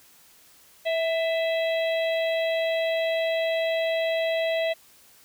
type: harmonic tone with a mistuned harmonic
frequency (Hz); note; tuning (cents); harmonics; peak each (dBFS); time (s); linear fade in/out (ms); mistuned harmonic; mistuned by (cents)
654; E5; -14; 1 / 3 / 4 / 5 / 6; -23 / -33 / -35 / -37 / -39; 0.85-4.74; 20; 3; +28
effects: white hiss -55 dBFS RMS until 5.24 s